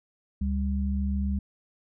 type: tone pair together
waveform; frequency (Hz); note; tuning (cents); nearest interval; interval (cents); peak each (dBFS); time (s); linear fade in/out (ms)
sine; 70.86 / 198.8; C#2 / G3; +39 / +25; octave + tritone; 1786; -26 / -29; 0.41-1.39; 5
effects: none